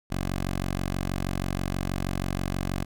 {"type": "tone", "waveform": "10% pulse", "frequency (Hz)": 46.25, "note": "F#1", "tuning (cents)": 0, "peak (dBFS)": -19, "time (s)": [0.1, 2.85], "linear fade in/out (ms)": 20, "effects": []}